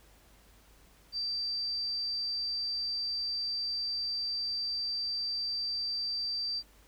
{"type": "tone", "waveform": "sine", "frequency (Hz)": 4675, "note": "D8", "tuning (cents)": -9, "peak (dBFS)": -31, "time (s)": [1.12, 6.63], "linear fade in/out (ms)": 50, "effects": ["added 50 Hz sine -61 dBFS peak until 6.87 s", "pink hiss -62 dBFS RMS until 6.87 s"]}